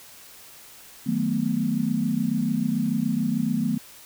sine chord, B dominant seventh, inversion first, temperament equal, 155.56 / 185 / 220 / 246.9 Hz, D#3 / F#3 / A3 / B3, 0 / 0 / 0 / 0 cents, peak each -30 / -29 / -25 / -26 dBFS, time 1.06-3.78 s, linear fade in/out 10 ms, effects white hiss -47 dBFS RMS until 4.05 s

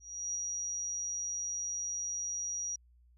sine tone with ADSR envelope, 5760 Hz, F#8, 47 cents flat, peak -32 dBFS, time 0-2.76 s, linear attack 350 ms, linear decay 6 ms, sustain -2 dB, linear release 7 ms, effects added 60 Hz sine -60 dBFS peak until 3.17 s

